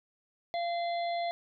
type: harmonic tone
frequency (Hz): 688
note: F5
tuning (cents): -26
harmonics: 1 / 3 / 5 / 6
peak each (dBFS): -30 / -42 / -46 / -46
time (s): 0.54-1.31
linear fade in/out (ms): 0
effects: none